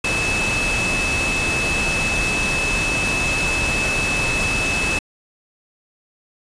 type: tone in noise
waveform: sine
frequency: 2604 Hz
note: E7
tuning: 22 cents flat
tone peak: -20 dBFS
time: 0.04-4.99 s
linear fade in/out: 5 ms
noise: pink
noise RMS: -23 dBFS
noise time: 0.04-4.99 s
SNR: 0 dB
effects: resampled to 22050 Hz